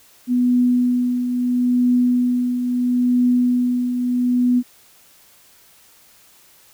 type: tone with tremolo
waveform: sine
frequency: 246.9 Hz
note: B3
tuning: in tune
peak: -12 dBFS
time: 0.27-4.63 s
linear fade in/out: 50 ms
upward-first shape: triangle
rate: 0.75 Hz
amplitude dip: 55%
effects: white hiss -51 dBFS RMS until 6.73 s